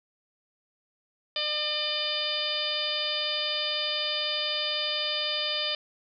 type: harmonic tone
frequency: 602 Hz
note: D5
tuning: 43 cents sharp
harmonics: 1 / 2 / 3 / 4 / 5 / 6 / 7 / 8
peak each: -36 / -41 / -40 / -37 / -32 / -32 / -40 / -33 dBFS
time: 1.36-5.75 s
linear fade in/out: 2 ms
effects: none